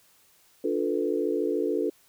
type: chord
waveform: sine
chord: B half-diminished seventh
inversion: first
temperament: equal with one note detuned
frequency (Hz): 293.7 / 353.7 / 440 / 493.9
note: D4 / F4 / A4 / B4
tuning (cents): 0 / +22 / 0 / 0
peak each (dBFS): -30 / -29 / -28 / -32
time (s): 0.64-1.9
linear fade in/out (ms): 5
effects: white hiss -61 dBFS RMS until 2.08 s